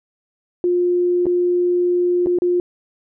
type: tone with dropouts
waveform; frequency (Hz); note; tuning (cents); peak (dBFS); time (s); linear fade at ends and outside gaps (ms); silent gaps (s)
sine; 354.5; F4; +26; -14; 0.64-2.6; 1; 1.257-1.266 / 2.261-2.269 / 2.387-2.42
effects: none